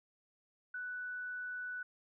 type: tone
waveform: sine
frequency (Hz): 1486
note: F#6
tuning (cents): +7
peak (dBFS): -39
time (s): 0.74-1.83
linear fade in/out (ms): 5
effects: none